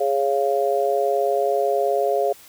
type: chord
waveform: sine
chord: Db major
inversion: second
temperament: just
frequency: 415.8 / 554.4 / 693 Hz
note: Ab4 / Db5 / F5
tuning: +2 / 0 / -14 cents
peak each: -22 dBFS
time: 0-2.33 s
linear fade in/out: 10 ms
effects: white hiss -47 dBFS RMS until 2.48 s